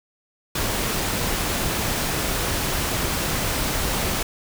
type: noise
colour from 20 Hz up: pink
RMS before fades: -24 dBFS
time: 0.55-4.23 s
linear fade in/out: 5 ms
effects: none